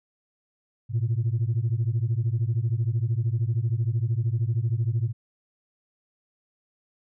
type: beating tone pair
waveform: sine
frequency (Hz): 109.5 / 122.5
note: A2 / B2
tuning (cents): -8 / -14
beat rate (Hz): 13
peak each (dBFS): -23 / -24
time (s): 0.89-5.13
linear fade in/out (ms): 50
effects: tanh soft clip ceiling -18 dBFS